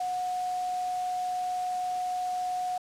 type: tone in noise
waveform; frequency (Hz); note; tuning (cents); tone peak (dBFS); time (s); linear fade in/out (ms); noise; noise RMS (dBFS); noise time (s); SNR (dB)
sine; 730; F#5; -24; -28; 0-2.78; 5; white; -45; 0-2.78; +14
effects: low-pass 8000 Hz 12 dB/octave